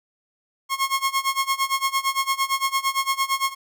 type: tone with tremolo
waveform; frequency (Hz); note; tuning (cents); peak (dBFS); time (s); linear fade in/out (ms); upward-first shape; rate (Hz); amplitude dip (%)
sawtooth; 1083; C#6; -41; -14; 0.69-3.55; 50; sine; 8.8; 90
effects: none